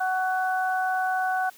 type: harmonic tone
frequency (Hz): 373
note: F#4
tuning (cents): +14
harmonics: 2 / 3 / 4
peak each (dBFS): -24 / -37 / -28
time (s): 0-1.5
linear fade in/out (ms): 10
effects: white hiss -52 dBFS RMS until 1.57 s + high-pass 150 Hz 12 dB/octave